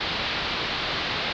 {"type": "low-pass noise", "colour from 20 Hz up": "white", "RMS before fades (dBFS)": -28, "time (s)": [0, 1.33], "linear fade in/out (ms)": 10, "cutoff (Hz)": 4400, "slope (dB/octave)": 48, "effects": []}